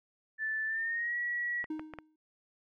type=tone with pitch glide; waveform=sine; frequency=1756 to 1926 Hz; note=A6 to B6; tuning=-4 to -44 cents; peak=-31 dBFS; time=0.38-1.66 s; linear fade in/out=50 ms; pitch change=+160 cents; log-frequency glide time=0.66-1.17 s
type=clicks; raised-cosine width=0.5 ms; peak=-27 dBFS; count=4; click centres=1.642 / 1.795 / 1.937 / 1.987 s
type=tone with exponential decay; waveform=triangle; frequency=311.1 Hz; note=D#4; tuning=in tune; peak=-30 dBFS; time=1.7-2.16 s; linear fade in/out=5 ms; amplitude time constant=100 ms
effects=none